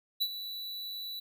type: tone with ADSR envelope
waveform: square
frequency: 3951 Hz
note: B7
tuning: in tune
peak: -26 dBFS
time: 0.2-1.2 s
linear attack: 19 ms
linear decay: 56 ms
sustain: -12 dB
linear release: 9 ms
effects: none